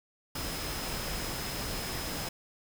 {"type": "tone in noise", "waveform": "sine", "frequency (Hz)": 5100, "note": "D#8", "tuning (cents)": 42, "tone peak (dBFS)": -43, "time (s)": [0.35, 2.29], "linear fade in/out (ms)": 5, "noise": "pink", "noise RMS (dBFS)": -36, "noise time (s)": [0.35, 2.29], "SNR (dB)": -10, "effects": []}